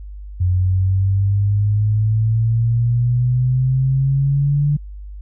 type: exponential sweep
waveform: sine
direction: up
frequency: 89.7 to 146.83 Hz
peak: -13 dBFS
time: 0.4-4.77 s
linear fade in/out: 10 ms
effects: added 50 Hz sine -30 dBFS peak until 5.21 s